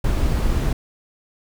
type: noise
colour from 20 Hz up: brown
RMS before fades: -19 dBFS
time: 0.04-0.73 s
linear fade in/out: 5 ms
effects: none

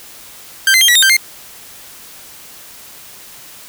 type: tone with pitch steps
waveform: sawtooth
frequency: 1572 / 2067 / 3198 / 1937 / 3677 / 1567 / 2111 Hz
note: G6 / C7 / G7 / B6 / A#7 / G6 / C7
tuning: +4 / -22 / +34 / -34 / -24 / -1 / +15 cents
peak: -4 dBFS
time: 0.67-1.167 s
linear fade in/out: 2 ms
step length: 71 ms
effects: white hiss -37 dBFS RMS until 3.68 s

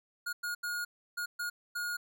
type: tone bursts at uneven times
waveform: square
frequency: 1435 Hz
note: F6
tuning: 47 cents sharp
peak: -34 dBFS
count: 6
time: 0.26-0.33 / 0.43-0.55 / 0.63-0.85 / 1.17-1.26 / 1.39-1.5 / 1.75-1.97 s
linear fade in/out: 10 ms
effects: none

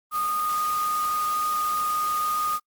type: tone in noise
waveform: sine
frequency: 1232 Hz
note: D#6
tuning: 17 cents flat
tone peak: -23 dBFS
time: 0.11-2.6 s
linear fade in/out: 50 ms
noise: white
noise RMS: -36 dBFS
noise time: 0.11-2.6 s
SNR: +10 dB
effects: noise-tail reverb RT60 0.1 s tail -25 dB re dry + Opus 32 kbps

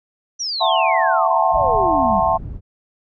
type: exponential sweep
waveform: sine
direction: down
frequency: 5990 to 182.4 Hz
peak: -21 dBFS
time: 0.39-2.21 s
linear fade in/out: 20 ms
type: chord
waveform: sine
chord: F# half-diminished seventh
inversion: third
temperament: just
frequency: 666 / 740 / 888 / 1065.6 Hz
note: E5 / F#5 / A5 / C6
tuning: +18 / 0 / +16 / +31 cents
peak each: -19 / -20 / -19 / -20 dBFS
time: 0.6-2.38 s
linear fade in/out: 20 ms
type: low-pass noise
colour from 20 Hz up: white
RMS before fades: -30 dBFS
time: 1.51-2.61 s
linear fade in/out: 50 ms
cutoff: 100 Hz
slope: 12 dB/octave
effects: none

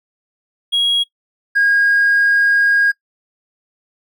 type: tone pair in turn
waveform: triangle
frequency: 3300 / 1631.5 Hz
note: G#7 / G#6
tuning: -12 / -31 cents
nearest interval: octave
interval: 1219 cents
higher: first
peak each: -10 / -7 dBFS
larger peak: second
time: 0.72-1.04 / 1.55-2.92 s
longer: second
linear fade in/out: 20 ms
effects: noise-tail reverb RT60 0.1 s tail -22 dB re dry + tanh soft clip ceiling -7 dBFS

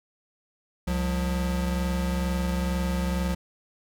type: tone pair together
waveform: square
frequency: 67.1 / 179.14 Hz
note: C2 / F3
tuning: +44 / +44 cents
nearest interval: octave + perfect fourth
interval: 1700 cents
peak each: -28 dBFS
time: 0.87-3.35 s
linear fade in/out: 10 ms
effects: none

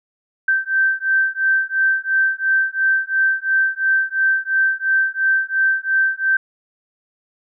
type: beating tone pair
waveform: sine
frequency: 1556 / 1558.9 Hz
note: G6 / G6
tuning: -13 / -10 cents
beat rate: 2.9 Hz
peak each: -18 dBFS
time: 0.48-6.37 s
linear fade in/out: 5 ms
effects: none

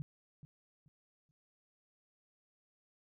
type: tone with echo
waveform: sine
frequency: 147.5 Hz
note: D3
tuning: 8 cents sharp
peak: -37 dBFS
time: 0-0.02 s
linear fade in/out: 0 ms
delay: 430 ms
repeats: 3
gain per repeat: -12 dB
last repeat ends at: 1.31 s
effects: none

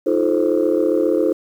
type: chord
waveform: sine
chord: F dominant seventh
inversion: third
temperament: just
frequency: 314.3 / 349.2 / 436.5 / 523.8 Hz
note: Eb4 / F4 / A4 / C5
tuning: +18 / 0 / -14 / +2 cents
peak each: -19 dBFS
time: 0.06-1.33 s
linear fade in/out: 10 ms
effects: tanh soft clip ceiling -7 dBFS + 8-bit

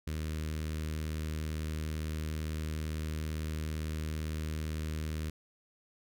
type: tone with notch filter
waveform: sawtooth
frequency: 77.78 Hz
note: D#2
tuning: in tune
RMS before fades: -36 dBFS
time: 0.07-5.3 s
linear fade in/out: 5 ms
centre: 790 Hz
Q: 0.75
effects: none

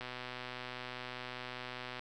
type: click train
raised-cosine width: 0.3 ms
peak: -26 dBFS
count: 249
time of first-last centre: 0.01-1.994 s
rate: 125 Hz
effects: none

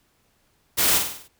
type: noise with echo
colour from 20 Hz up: white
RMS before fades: -20 dBFS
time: 0.77-0.99 s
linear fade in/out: 20 ms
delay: 49 ms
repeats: 6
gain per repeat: -5 dB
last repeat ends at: 1.284 s
effects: pink hiss -65 dBFS RMS until 1.39 s

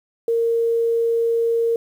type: tone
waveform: sine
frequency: 462 Hz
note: A#4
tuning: 16 cents flat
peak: -16 dBFS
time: 0.28-1.76 s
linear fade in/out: 2 ms
effects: 8-bit

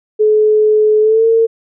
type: tone with pitch glide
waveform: sine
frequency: 428.1 to 453.6 Hz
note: A4 to A#4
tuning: -47 to -47 cents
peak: -7 dBFS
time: 0.19-1.47 s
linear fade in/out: 20 ms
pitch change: +100 cents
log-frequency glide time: 1.01-1.25 s
effects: none

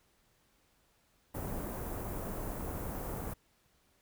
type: band-stop noise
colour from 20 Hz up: pink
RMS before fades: -39 dBFS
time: 1.34-3.34 s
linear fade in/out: 10 ms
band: 990 to 15000 Hz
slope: 12 dB/octave
effects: pink hiss -71 dBFS RMS until 4.01 s

